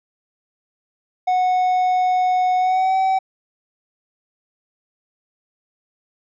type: tone with pitch glide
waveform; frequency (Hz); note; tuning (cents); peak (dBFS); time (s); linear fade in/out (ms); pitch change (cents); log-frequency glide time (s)
triangle; 735 to 762.7; F#5 to G5; -12 to -48; -13; 1.27-3.19; 10; +64; 2.58-2.96
effects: resampled to 16000 Hz